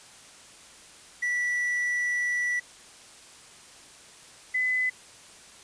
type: tone pair in turn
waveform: triangle / sine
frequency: 1957 / 2012 Hz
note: B6 / B6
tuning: -16 / +32 cents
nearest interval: unison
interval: 48 cents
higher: second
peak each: -23 dBFS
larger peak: neither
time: 1.22-2.6 / 4.54-4.9 s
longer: first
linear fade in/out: 10 ms
effects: white hiss -50 dBFS RMS until 5.63 s + resampled to 22050 Hz